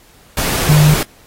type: tone in noise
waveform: sine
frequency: 150.3 Hz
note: D3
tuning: 40 cents sharp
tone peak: -6 dBFS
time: 0.69-0.94 s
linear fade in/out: 2 ms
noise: pink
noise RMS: -18 dBFS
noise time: 0.37-1.03 s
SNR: +9 dB
effects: pink hiss -47 dBFS RMS until 1.26 s + AAC 48 kbps